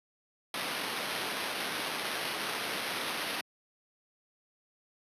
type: noise with sample-and-hold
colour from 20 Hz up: white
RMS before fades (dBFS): -35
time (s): 0.54-3.41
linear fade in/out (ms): 2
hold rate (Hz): 7350
effects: high-pass 200 Hz 12 dB/octave + resampled to 32000 Hz